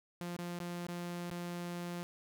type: tone with dropouts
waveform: sawtooth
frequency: 174.5 Hz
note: F3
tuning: 1 cent flat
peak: -35 dBFS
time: 0.21-2.03 s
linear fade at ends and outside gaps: 0 ms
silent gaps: 0.366-0.389 / 0.59-0.602 / 0.867-0.885 / 1.301-1.313 s
effects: none